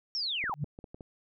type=linear sweep; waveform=sine; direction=down; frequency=5588 to 724 Hz; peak=-30 dBFS; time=0.15-0.54 s; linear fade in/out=0 ms
type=clicks; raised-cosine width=2 ms; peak=-31 dBFS; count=7; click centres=0.44 / 0.496 / 0.643 / 0.789 / 0.842 / 0.945 / 1.008 s
type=tone with exponential growth; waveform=sine; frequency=146.83 Hz; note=D3; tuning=in tune; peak=-25 dBFS; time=0.53-0.64 s; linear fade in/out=5 ms; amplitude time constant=23 ms
effects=none